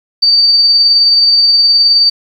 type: tone with tremolo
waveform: sine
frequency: 4611 Hz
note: D8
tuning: 33 cents flat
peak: -4 dBFS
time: 0.22-2.1 s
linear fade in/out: 10 ms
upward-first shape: sine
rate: 19 Hz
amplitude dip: 25%
effects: 7-bit